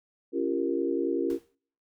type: chord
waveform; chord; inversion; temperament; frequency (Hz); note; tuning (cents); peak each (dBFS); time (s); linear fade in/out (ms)
sine; G half-diminished seventh; second; equal with one note detuned; 277.2 / 341.4 / 392 / 466.2; Db4 / F4 / G4 / Bb4; 0 / -39 / 0 / 0; -31 / -29 / -32 / -32; 0.32-1.39; 50
type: noise with exponential decay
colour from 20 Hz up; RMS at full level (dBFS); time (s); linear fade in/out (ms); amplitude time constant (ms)
pink; -47; 1.3-1.55; 0; 54
effects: noise-tail reverb RT60 0.5 s tail -25 dB re dry